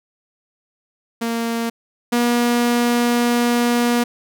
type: tone pair in turn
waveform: sawtooth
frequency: 231.2 / 239.7 Hz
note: A#3 / A#3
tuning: -14 / +48 cents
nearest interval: minor second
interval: 62 cents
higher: second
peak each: -16 / -11 dBFS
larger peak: second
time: 1.21-1.7 / 2.12-4.04 s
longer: second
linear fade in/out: 10 ms
effects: none